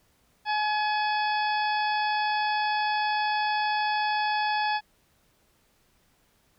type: harmonic tone with a mistuned harmonic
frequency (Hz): 847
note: G#5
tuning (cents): +34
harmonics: 1 / 2 / 3 / 4 / 5 / 6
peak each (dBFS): -25 / -31 / -35 / -37 / -39 / -41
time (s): 0.45-4.81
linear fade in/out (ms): 50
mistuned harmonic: 5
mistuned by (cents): +100
effects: pink hiss -66 dBFS RMS until 6.58 s